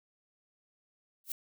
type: noise with exponential growth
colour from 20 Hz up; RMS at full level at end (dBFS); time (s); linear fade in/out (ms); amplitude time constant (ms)
violet; -31; 1.24-1.32; 1; 17
effects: none